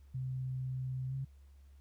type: tone with pitch glide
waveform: sine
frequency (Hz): 129.7 to 134.58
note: C3 to C3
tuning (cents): -15 to +49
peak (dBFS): -35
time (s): 0.14-1.25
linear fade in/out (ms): 10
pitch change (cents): +64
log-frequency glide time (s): 1.08-1.14
effects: added 69 Hz sine -55 dBFS peak until 1.8 s + pink hiss -75 dBFS RMS until 1.8 s